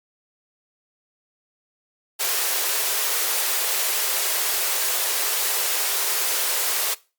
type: high-pass noise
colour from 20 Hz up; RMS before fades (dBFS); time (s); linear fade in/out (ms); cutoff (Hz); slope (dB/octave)
white; -23; 2.19-6.95; 20; 360; 96
effects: noise-tail reverb RT60 0.3 s tail -20 dB re dry + Opus 48 kbps